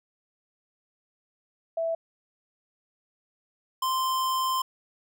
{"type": "tone pair in turn", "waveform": ["sine", "square"], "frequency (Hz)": [659.3, 1041.7], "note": ["E5", "C6"], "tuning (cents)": [0, -8], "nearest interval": "minor sixth", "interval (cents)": 792, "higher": "second", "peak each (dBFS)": -25, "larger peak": "neither", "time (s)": [[1.77, 1.95], [3.82, 4.62]], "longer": "second", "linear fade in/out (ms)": 5, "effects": []}